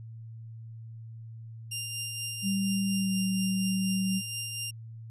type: tone with tremolo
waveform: 15% pulse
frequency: 2794 Hz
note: F7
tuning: in tune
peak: -25 dBFS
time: 1.71-4.71 s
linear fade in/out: 10 ms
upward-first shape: triangle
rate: 4.2 Hz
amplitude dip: 40%
type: tone with pitch glide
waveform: sine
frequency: 195.1 to 190.42 Hz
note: G3 to G3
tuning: -8 to -50 cents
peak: -26 dBFS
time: 2.42-4.22 s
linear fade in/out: 50 ms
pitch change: -42 cents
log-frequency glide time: 2.9-3.15 s
effects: added 113 Hz sine -41 dBFS peak until 5.1 s + resampled to 32000 Hz